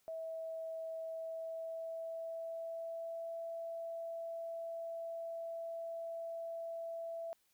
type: tone with pitch glide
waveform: sine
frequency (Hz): 650 to 665.2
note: E5 to E5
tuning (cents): -24 to +16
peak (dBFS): -40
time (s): 0.08-7.33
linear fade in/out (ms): 0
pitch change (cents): +40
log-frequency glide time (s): 0.99-3.37
effects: white hiss -75 dBFS RMS until 7.53 s